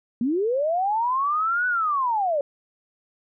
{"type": "linear two-way sweep", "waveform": "sine", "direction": "up then down", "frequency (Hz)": [222.6, 1499, 547], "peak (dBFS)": -20, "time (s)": [0.21, 2.41], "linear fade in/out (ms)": 2, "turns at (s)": 1.67, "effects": []}